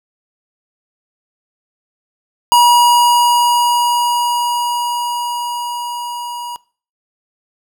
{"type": "tone with level ramp", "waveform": "square", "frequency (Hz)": 961, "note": "B5", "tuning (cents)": -48, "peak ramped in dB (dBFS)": [-6, -24], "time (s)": [2.52, 6.56], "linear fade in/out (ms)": 0, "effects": ["noise-tail reverb RT60 0.4 s tail -21 dB re dry"]}